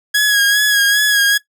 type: tone with vibrato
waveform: sawtooth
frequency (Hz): 1661.2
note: G#6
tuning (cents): 0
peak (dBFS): -7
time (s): 0.14-1.38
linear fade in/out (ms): 10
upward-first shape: sine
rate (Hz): 2.5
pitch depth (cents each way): 38
effects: noise-tail reverb RT60 0.1 s tail -17 dB re dry